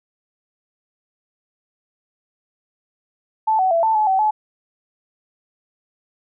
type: tone with pitch steps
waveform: sine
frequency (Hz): 876 / 752 / 669 / 886 / 856 / 764 / 856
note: A5 / F#5 / E5 / A5 / A5 / G5 / A5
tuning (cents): -8 / +28 / +25 / +12 / -48 / -45 / -48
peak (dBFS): -14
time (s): 3.47-4.31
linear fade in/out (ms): 10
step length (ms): 120
effects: none